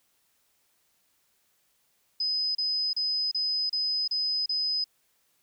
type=tone bursts; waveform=sine; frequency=5030 Hz; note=D#8; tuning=18 cents sharp; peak=-25 dBFS; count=7; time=2.2-4.842 s; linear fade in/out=5 ms; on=350 ms; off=32 ms; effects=white hiss -70 dBFS RMS until 5.42 s